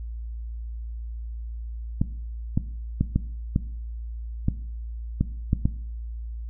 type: clicks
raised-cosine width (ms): 5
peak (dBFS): -8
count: 9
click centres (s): 2.015 / 2.575 / 3.01 / 3.16 / 3.561 / 4.484 / 5.21 / 5.531 / 5.655
effects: noise-tail reverb RT60 0.6 s tail -17 dB re dry + added 57 Hz sine -31 dBFS peak until 6.49 s